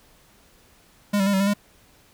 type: tone with pitch steps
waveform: square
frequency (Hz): 204.3 / 193.6 / 201.6 / 191.4 / 198.5 / 204.6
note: G#3 / G3 / G3 / G3 / G3 / G#3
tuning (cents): -28 / -21 / +49 / -41 / +22 / -26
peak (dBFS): -19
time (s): 1.13-1.538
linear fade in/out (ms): 10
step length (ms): 68
effects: pink hiss -56 dBFS RMS until 2.13 s